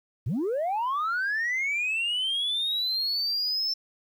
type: linear sweep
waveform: sine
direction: up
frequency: 91.5 to 5340 Hz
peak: -23 dBFS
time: 0.26-3.74 s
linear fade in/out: 10 ms
effects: tanh soft clip ceiling -23 dBFS + 10-bit